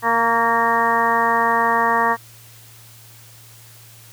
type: harmonic tone with a mistuned harmonic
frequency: 231.6 Hz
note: A#3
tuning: 11 cents flat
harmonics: 1 / 2 / 3 / 4 / 5 / 6 / 7 / 8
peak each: -29 / -25 / -24 / -19 / -20 / -31 / -28 / -22 dBFS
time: 0.02-2.17 s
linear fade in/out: 50 ms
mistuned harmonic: 5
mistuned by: -25 cents
effects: added 114 Hz sine -46 dBFS peak until 4.12 s + white hiss -46 dBFS RMS until 4.12 s